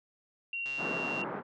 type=tone; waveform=sine; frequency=2752 Hz; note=F7; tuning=26 cents flat; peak=-33 dBFS; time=0.53-1.24 s; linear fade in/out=2 ms
type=click train; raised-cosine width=0.2 ms; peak=-30 dBFS; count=77; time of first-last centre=0.66-1.215 s; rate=137 Hz
type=band-pass noise; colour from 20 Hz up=pink; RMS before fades=-37 dBFS; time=0.77-1.43 s; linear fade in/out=50 ms; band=180 to 1500 Hz; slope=24 dB/octave
effects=none